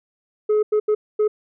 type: tone bursts at uneven times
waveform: sine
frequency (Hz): 424.7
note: G#4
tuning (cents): +39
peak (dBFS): -12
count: 4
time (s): 0.49-0.63 / 0.72-0.8 / 0.88-0.95 / 1.19-1.28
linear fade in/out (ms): 10
effects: tanh soft clip ceiling -14 dBFS